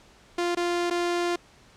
sawtooth tone with dropouts, 348.5 Hz, F4, 4 cents flat, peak -20 dBFS, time 0.38-1.36 s, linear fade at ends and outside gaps 5 ms, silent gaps 0.55-0.57 / 0.901-0.908 s, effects pink hiss -55 dBFS RMS until 1.76 s + low-pass 7000 Hz 12 dB/octave

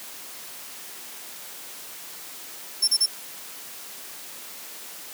30% pulse tone bursts, 5390 Hz, E8, 38 cents sharp, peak -13 dBFS, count 3, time 2.82-3.062 s, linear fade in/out 10 ms, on 58 ms, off 34 ms, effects white hiss -40 dBFS RMS until 5.13 s + high-pass 200 Hz 12 dB/octave

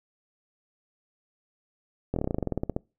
slowing click train, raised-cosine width 2 ms, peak -14 dBFS, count 16, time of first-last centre 2.14-2.764 s, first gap 23 ms, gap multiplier 1.08, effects noise-tail reverb RT60 0.3 s tail -26 dB re dry

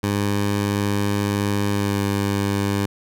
15% pulse tone with pitch glide, 101.6 to 99.97 Hz, G#2 to G2, -38 to +34 cents, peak -13 dBFS, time 0.03-2.86 s, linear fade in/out 5 ms, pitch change -28 cents, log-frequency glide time 1.72-1.96 s, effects none

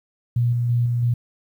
sine tone with tremolo, 120 Hz, B2, 49 cents flat, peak -16 dBFS, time 0.36-1.14 s, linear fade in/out 5 ms, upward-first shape square, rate 3 Hz, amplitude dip 25%, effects 9-bit

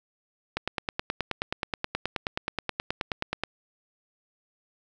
click train, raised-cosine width 0.3 ms, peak -11 dBFS, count 28, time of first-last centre 0.57-3.436 s, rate 9.42 Hz, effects none

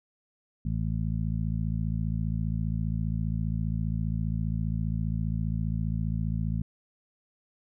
harmonic tone, 55 Hz, A1, in tune, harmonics 1 / 2 / 3 / 4, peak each -31 / -31 / -31 / -36 dBFS, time 0.65-6.62 s, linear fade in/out 5 ms, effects none

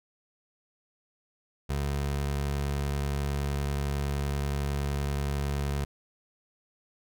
25% pulse tone, 70.7 Hz, C#2, 35 cents sharp, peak -24 dBFS, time 1.69-5.85 s, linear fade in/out 10 ms, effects none

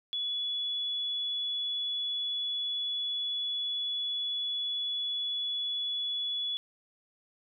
sine tone, 3409 Hz, G#7, 45 cents sharp, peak -30 dBFS, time 0.13-6.57 s, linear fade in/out 0 ms, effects none

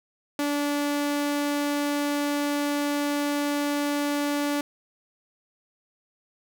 sawtooth tone, 289.5 Hz, D4, 25 cents flat, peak -20 dBFS, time 0.39-4.61 s, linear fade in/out 2 ms, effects none

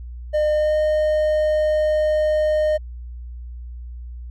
triangle tone with pitch glide, 606 to 613.4 Hz, D#5 to D#5, -46 to -25 cents, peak -14 dBFS, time 0.33-2.78 s, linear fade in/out 20 ms, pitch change +21 cents, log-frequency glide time 0.53-0.76 s, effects added 60 Hz sine -31 dBFS peak until 4.3 s

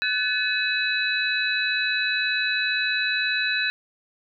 sine tone cluster, 1507 / 1723 / 2556 / 3951 Hz, F#6 / A6 / D#7 / B7, +31 / -37 / +46 / 0 cents, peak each -27 dBFS, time 0.02-3.7 s, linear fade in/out 0 ms, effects none

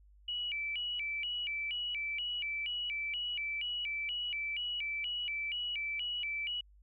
sine tone with vibrato, 2607 Hz, E7, 20 cents flat, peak -34 dBFS, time 0.28-6.61 s, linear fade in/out 5 ms, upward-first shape square, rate 2.1 Hz, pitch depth 200 cents each way, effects added 50 Hz sine -58 dBFS peak until 6.82 s

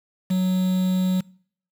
triangle tone with quantisation, 185 Hz, F#3, in tune, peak -16 dBFS, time 0.3-1.21 s, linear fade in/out 10 ms, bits 6, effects noise-tail reverb RT60 0.6 s tail -25 dB re dry

